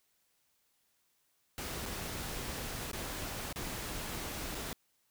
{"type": "noise with dropouts", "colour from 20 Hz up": "pink", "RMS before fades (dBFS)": -40, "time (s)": [1.58, 4.73], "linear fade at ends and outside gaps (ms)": 1, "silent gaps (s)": [[1.857, 1.86], [2.915, 2.931], [3.527, 3.559], [4.547, 4.55]], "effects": ["white hiss -75 dBFS RMS until 5.1 s"]}